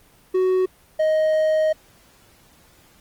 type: tone pair in turn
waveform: triangle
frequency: 371.8 / 625.3 Hz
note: F#4 / D#5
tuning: +8 / +8 cents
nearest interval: major sixth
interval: 900 cents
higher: second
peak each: -14 dBFS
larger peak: neither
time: 0.34-0.66 / 0.99-1.73 s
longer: second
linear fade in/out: 10 ms
effects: pink hiss -54 dBFS RMS until 3 s + Opus 24 kbps